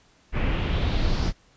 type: noise with low-pass filter sweep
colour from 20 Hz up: brown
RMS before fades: -23 dBFS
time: 0.32-1.33 s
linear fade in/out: 50 ms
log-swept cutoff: 2300 to 5400 Hz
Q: 2.9
effects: pink hiss -59 dBFS RMS until 1.56 s + resampled to 16000 Hz